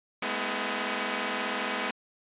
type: tone cluster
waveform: 5% pulse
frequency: 207.7 / 226.2 / 251.2 / 324.2 Hz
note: G#3 / A3 / B3 / E4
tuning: 0 / +48 / +30 / -29 cents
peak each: -22 / -27 / -21 / -25 dBFS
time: 0.22-1.91 s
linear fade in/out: 5 ms
effects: resampled to 8000 Hz